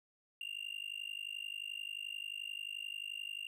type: tone with amplitude modulation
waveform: triangle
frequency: 2794 Hz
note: F7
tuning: in tune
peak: -35 dBFS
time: 0.41-3.47 s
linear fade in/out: 2 ms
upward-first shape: sine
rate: 51.4 Hz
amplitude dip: 100%
effects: none